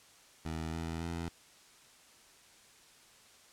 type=tone with pitch steps; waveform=15% pulse; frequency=80.2 / 82.17 / 84.19 Hz; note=E2 / E2 / E2; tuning=-47 / -5 / +37 cents; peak=-30 dBFS; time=0.45-1.29 s; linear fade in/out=5 ms; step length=280 ms; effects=white hiss -60 dBFS RMS until 3.52 s + low-pass 9000 Hz 12 dB/octave